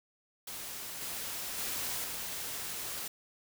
white noise with level steps, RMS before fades -42 / -39 / -36 / -39 dBFS, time 0.47-3.08 s, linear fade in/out 5 ms, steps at 1.01 / 1.58 / 2.04 s, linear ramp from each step 2 ms, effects none

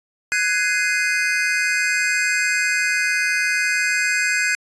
square chord, Ab dominant seventh, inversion third, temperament just, 1495.1 / 1661.2 / 2077 / 2492 Hz, Gb6 / Ab6 / C7 / Eb7, +18 / 0 / -13 / +2 cents, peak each -24 dBFS, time 0.32-4.55 s, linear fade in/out 0 ms, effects resampled to 22050 Hz

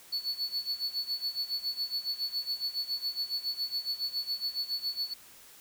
triangle tone with tremolo, 4435 Hz, C#8, in tune, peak -27 dBFS, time 0.12-5.14 s, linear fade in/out 10 ms, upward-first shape sine, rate 7.2 Hz, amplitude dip 85%, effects white hiss -54 dBFS RMS until 5.6 s

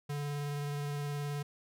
square tone with vibrato, 144.8 Hz, D3, 24 cents flat, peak -35 dBFS, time 0.09-1.43 s, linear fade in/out 10 ms, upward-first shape square, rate 19 Hz, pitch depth 11 cents each way, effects none

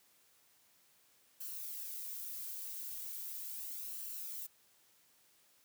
violet noise with flanger, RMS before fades -44 dBFS, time 1.4-4.47 s, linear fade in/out 10 ms, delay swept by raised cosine 0.68 to 2.68 ms, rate 0.38 Hz, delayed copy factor +0.5, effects white hiss -69 dBFS RMS until 5.64 s + high-pass 80 Hz 12 dB/octave

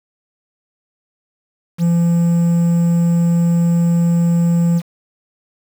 triangle tone with quantisation, 170.3 Hz, F3, 43 cents flat, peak -9 dBFS, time 1.78-4.82 s, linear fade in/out 50 ms, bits 6, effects none

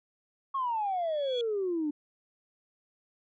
sine exponential sweep, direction down, 1108.7 to 289 Hz, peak -27 dBFS, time 0.54-1.91 s, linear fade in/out 10 ms
sine tone with exponential growth, 3363 Hz, G#7, 21 cents sharp, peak -32 dBFS, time 0.76-1.41 s, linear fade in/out 1 ms, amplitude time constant 140 ms
effects tanh soft clip ceiling -23 dBFS

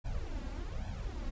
brown noise with flanger, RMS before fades -38 dBFS, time 0.04-1.31 s, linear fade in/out 20 ms, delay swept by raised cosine 1.2 to 3.7 ms, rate 1.2 Hz, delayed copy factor +0.85, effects resampled to 16000 Hz

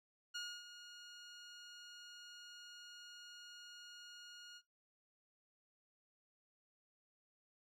15% pulse tone with ADSR envelope, 1434 Hz, F6, 45 cents sharp, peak -34 dBFS, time 0.34-4.62 s, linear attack 17 ms, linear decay 270 ms, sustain -12 dB, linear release 54 ms, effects noise-tail reverb RT60 0.2 s tail -20 dB re dry + low-pass 7000 Hz 12 dB/octave

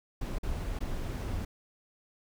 brown noise with dropouts, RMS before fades -34 dBFS, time 0.21-1.45 s, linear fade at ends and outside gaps 5 ms, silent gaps 0.385-0.431 / 0.79-0.805 s, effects none

